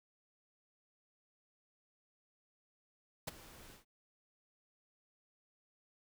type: noise with ADSR envelope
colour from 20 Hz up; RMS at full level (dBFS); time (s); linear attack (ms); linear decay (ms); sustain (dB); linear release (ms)
pink; -37; 3.27-3.85; 11; 16; -19; 130
effects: none